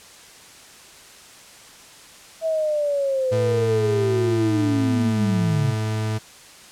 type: linear sweep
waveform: sine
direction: down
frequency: 654 to 122.8 Hz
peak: -19 dBFS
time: 2.41-5.75 s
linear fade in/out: 50 ms
type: tone with pitch glide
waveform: 40% pulse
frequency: 110.6 to 108.76 Hz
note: A2 to A2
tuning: +9 to -20 cents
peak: -21 dBFS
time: 3.31-6.19 s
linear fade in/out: 20 ms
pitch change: -29 cents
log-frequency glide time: 4.23-5.32 s
effects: white hiss -45 dBFS RMS until 6.71 s + low-pass 9000 Hz 12 dB/octave